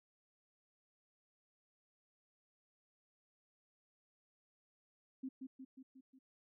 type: tone with echo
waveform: sine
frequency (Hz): 262.8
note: C4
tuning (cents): +8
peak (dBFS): -40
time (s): 5.23-5.29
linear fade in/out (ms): 10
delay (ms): 180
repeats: 5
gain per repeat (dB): -4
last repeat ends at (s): 6.19
effects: none